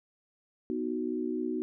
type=chord; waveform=sine; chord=B major; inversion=none; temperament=equal; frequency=246.9 / 311.1 / 370 Hz; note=B3 / D#4 / F#4; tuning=0 / 0 / 0 cents; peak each=-34 dBFS; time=0.7-1.62 s; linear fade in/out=0 ms; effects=none